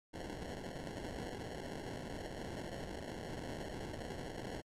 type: noise with sample-and-hold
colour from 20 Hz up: violet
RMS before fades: -44 dBFS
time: 0.13-4.62 s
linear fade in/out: 20 ms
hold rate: 1225 Hz
effects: low-pass 9000 Hz 12 dB/octave + MP3 96 kbps